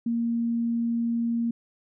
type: tone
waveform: sine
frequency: 233.1 Hz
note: A#3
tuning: in tune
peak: -23 dBFS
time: 0.06-1.51 s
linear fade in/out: 5 ms
effects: none